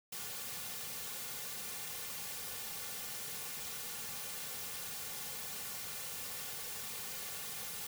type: noise with comb filter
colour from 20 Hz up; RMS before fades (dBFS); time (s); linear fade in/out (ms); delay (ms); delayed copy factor
white; -43; 0.12-7.87; 5; 3.1; -0.75
effects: none